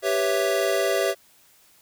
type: chord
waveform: square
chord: C# half-diminished seventh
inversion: second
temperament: equal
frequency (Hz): 392 / 493.9 / 554.4 / 659.3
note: G4 / B4 / C#5 / E5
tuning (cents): 0 / 0 / 0 / 0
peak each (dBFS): -26 / -30 / -27 / -26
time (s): 0.02-1.15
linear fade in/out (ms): 50
effects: white hiss -57 dBFS RMS until 1.81 s